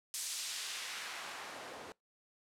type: noise with band-pass filter sweep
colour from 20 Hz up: white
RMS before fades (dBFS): -43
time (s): 0.14-1.92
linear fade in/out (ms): 0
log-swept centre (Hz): 7700 to 420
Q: 0.77
effects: noise-tail reverb RT60 0.2 s tail -25 dB re dry + low-pass 12000 Hz 12 dB/octave